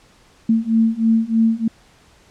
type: beating tone pair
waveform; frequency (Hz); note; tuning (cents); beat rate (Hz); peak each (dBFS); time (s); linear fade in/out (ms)
sine; 223.5 / 226.7; A3 / A#3; +27 / -48; 3.2; -17 / -16; 0.49-1.68; 5
effects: pink hiss -52 dBFS RMS until 2.3 s + low-pass 8000 Hz 12 dB/octave